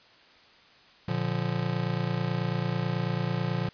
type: chord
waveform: square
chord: Bb major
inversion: none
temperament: just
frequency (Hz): 116.54 / 145.68 / 174.81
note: Bb2 / D3 / F3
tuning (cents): 0 / -14 / +2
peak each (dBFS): -32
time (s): 1.08-3.69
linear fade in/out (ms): 5
effects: white hiss -56 dBFS RMS until 3.73 s + resampled to 11025 Hz